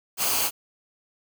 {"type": "noise with comb filter", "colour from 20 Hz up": "white", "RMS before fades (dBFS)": -24, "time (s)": [0.17, 0.51], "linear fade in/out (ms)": 50, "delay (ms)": 0.54, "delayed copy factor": -0.5, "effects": []}